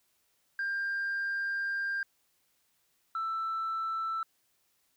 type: tone pair in turn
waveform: sine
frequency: 1595 / 1327 Hz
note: G6 / E6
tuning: +30 / +11 cents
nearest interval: minor third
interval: 319 cents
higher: first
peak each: -28 / -29 dBFS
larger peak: first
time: 0.59-2.03 / 3.15-4.23 s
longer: first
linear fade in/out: 2 ms
effects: tanh soft clip ceiling -28 dBFS + white hiss -73 dBFS RMS until 4.96 s